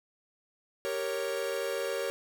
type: chord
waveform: 45% pulse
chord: G diminished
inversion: none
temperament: equal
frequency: 392 / 466.2 / 554.4 Hz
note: G4 / Bb4 / Db5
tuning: 0 / 0 / 0 cents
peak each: -37 / -35 / -34 dBFS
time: 0.85-2.1 s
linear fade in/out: 0 ms
effects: none